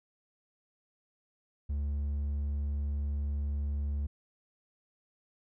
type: tone with hard clipping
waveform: sine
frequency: 72 Hz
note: D2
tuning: 34 cents flat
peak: -31 dBFS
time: 1.69-4.07 s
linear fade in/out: 10 ms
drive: 3 dB
effects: none